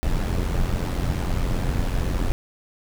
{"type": "noise with amplitude modulation", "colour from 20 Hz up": "brown", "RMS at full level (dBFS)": -20, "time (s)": [0.03, 2.32], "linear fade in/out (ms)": 0, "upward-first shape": "sine", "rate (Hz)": 88, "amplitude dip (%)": 65, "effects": []}